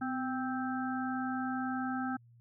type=harmonic tone with a mistuned harmonic; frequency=261.6 Hz; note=C4; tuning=in tune; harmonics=1 / 3 / 5 / 6; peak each=-34 / -39 / -41 / -42 dBFS; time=0.01-2.17 s; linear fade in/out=10 ms; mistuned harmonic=1; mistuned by=-42 cents; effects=added 118 Hz sine -57 dBFS peak until 2.4 s